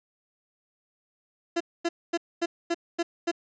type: tone bursts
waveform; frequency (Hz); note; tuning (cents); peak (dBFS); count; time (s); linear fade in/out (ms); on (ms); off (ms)
30% pulse; 340; F4; -46; -21; 7; 1.56-3.315; 10; 45; 240
effects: resampled to 16000 Hz + 10-bit